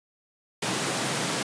pink high-pass noise, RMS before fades -28 dBFS, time 0.62-1.43 s, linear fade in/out 5 ms, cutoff 130 Hz, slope 48 dB/octave, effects resampled to 22050 Hz

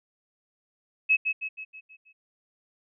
sine tone with echo, 2576 Hz, E7, 41 cents flat, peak -17 dBFS, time 1.09-1.17 s, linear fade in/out 20 ms, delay 160 ms, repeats 6, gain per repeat -6 dB, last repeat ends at 2.13 s, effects none

